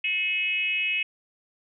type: tone with frequency modulation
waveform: sine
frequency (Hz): 2547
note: D#7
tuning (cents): +40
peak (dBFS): -23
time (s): 0.04-1.03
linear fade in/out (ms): 5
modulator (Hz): 376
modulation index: 0.73
effects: none